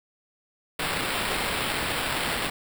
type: noise with sample-and-hold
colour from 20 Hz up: blue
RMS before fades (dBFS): -28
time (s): 0.79-2.5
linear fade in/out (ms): 5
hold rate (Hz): 6300
effects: none